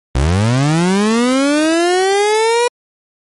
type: linear sweep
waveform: 30% pulse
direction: up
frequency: 59.8 to 488.8 Hz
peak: -8 dBFS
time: 0.15-2.68 s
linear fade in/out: 5 ms
effects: MP3 48 kbps